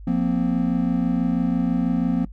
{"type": "chord", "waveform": "triangle", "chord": "F suspended fourth", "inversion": "none", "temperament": "equal with one note detuned", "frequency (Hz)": [174.61, 233.1, 259.2], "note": ["F3", "Bb3", "C4"], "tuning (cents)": [0, 0, -16], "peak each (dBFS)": -21, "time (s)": [0.07, 2.25], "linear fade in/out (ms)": 5, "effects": ["noise-tail reverb RT60 0.1 s tail -20 dB re dry", "added 50 Hz sine -36 dBFS peak until 2.32 s"]}